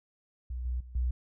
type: tone with level steps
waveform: sine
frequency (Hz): 61.74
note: B1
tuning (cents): 0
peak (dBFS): -33 / -29 / -44 / -26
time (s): 0.5-1.11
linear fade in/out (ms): 5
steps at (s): 0.65 / 0.8 / 0.95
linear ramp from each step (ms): 5
effects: none